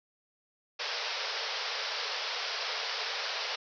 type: band-pass noise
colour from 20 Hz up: white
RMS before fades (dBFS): -35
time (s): 0.79-3.56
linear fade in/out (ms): 10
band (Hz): 420 to 5500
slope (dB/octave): 96
effects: none